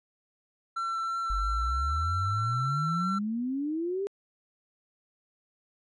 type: tone with vibrato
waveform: triangle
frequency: 1346 Hz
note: E6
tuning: 36 cents sharp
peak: -27 dBFS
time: 0.76-3.19 s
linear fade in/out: 10 ms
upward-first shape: triangle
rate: 3.1 Hz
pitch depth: 9 cents each way
type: exponential sweep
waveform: sine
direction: up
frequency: 45.5 to 408 Hz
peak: -28 dBFS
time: 1.3-4.07 s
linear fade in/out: 0 ms
effects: resampled to 22050 Hz